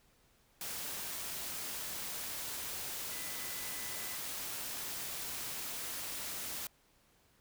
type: tone in noise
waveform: sine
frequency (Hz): 2000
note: B6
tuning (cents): +21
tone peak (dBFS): -51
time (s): 3.11-4.17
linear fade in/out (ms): 2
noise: white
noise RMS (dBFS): -41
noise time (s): 0.61-6.67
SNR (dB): -13
effects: pink hiss -69 dBFS RMS until 7.4 s